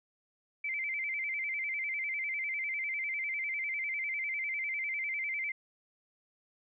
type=tone with vibrato; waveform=sine; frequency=2197 Hz; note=C#7; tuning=16 cents flat; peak=-32 dBFS; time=0.64-5.52 s; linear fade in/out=5 ms; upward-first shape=square; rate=10 Hz; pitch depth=88 cents each way; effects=none